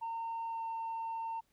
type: tone with pitch glide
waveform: sine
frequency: 914 to 907.7 Hz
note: A#5 to A#5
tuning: -34 to -46 cents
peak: -34 dBFS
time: 0.01-1.41 s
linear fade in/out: 20 ms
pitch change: -12 cents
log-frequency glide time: 0.48-0.62 s
effects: tanh soft clip ceiling -34 dBFS + pink hiss -75 dBFS RMS until 1.52 s